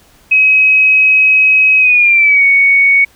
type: tone with pitch glide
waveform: sine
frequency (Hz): 2544 to 2228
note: D#7 to C#7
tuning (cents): +38 to +8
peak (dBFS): -5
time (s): 0.31-3.05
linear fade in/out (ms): 10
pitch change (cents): -230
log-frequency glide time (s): 1.79-2.44
effects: pink hiss -47 dBFS RMS until 3.15 s